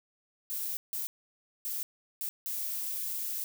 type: noise bursts at uneven times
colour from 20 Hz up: violet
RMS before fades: -35 dBFS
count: 5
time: 0.5-0.77 / 0.93-1.07 / 1.65-1.83 / 2.21-2.29 / 2.46-3.44 s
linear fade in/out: 0 ms
effects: none